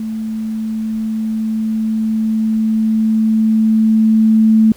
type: tone with level ramp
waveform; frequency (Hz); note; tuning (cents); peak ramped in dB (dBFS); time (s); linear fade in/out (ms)
sine; 220; A3; 0; -19 to -6; 0-4.72; 2
effects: pink hiss -44 dBFS RMS until 4.76 s